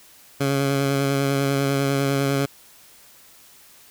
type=tone with vibrato; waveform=15% pulse; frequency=138.5 Hz; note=C#3; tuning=1 cent flat; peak=-13 dBFS; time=0.4-2.46 s; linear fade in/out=10 ms; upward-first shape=sine; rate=10 Hz; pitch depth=19 cents each way; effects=white hiss -50 dBFS RMS until 3.9 s